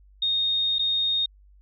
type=tone with dropouts; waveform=sine; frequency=3700 Hz; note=A#7; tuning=14 cents flat; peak=-21 dBFS; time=0.22-1.26 s; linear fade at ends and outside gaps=5 ms; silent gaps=0.785-0.792 s; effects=added 49 Hz sine -51 dBFS peak until 1.61 s